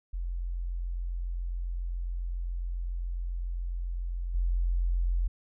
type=tone with level steps; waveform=sine; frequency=43.65 Hz; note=F1; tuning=in tune; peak=-30 / -24 dBFS; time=0.13-5.28 s; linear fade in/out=10 ms; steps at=4.34 s; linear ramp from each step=10 ms; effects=none